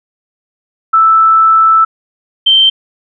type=tone pair in turn; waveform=sine; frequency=1318.5 / 3125 Hz; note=E6 / G7; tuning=0 / -6 cents; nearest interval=octave + minor third; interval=1494 cents; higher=second; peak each=-4 dBFS; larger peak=neither; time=0.93-1.85 / 2.46-2.7 s; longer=first; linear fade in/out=10 ms; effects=none